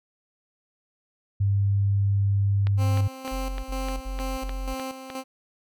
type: tone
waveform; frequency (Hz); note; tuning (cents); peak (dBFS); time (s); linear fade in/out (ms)
sine; 99.7; G2; +30; -19; 1.4-3.08; 10
type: click train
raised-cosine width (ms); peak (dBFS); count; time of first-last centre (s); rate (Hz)
0.3; -19; 9; 2.67-5.102; 3.29
type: tone with tremolo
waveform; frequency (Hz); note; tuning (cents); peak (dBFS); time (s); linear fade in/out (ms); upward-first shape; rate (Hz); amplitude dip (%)
15% pulse; 263.2; C4; +10; -24; 2.77-5.24; 50; square; 2.1; 60
type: tone bursts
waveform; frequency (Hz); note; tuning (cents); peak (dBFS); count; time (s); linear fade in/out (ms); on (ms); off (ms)
sine; 44.85; F1; +47; -28; 4; 3.31-4.747; 20; 330; 39
effects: none